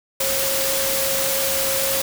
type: tone in noise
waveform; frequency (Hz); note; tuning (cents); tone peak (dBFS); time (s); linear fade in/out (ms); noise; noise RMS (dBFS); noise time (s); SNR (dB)
sine; 540; C#5; -45; -25; 0.2-2.02; 5; white; -22; 0.2-2.02; -6
effects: none